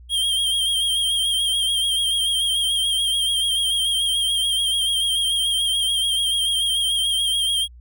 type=tone with vibrato; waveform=square; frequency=3212 Hz; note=G7; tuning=41 cents sharp; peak=-19 dBFS; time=0.09-7.68 s; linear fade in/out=50 ms; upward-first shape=sine; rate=6.9 Hz; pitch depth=46 cents each way; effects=added 60 Hz sine -41 dBFS peak until 7.8 s